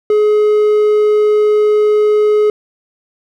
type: tone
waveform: triangle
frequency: 422.4 Hz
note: G#4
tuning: 29 cents sharp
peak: -6 dBFS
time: 0.1-2.5 s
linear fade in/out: 2 ms
effects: none